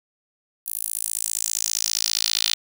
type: tone with high-pass filter sweep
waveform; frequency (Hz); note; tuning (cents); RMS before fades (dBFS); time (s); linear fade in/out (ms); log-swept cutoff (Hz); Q
10% pulse; 55; A1; 0; -25; 0.66-2.54; 5; 12000 to 3700; 2.5
effects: none